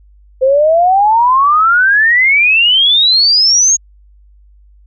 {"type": "exponential sweep", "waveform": "sine", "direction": "up", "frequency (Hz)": [511, 6700], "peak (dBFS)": -6, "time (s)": [0.41, 3.77], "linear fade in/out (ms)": 20, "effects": ["added 50 Hz sine -41 dBFS peak until 4.86 s"]}